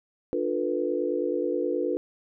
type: chord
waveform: sine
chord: B half-diminished seventh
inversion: first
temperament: just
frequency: 296.3 / 355.6 / 444.5 / 493.9 Hz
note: D4 / F4 / A4 / B4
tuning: +15 / +31 / +18 / 0 cents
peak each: -31 / -29 / -31 / -29 dBFS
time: 0.33-1.97 s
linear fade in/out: 0 ms
effects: none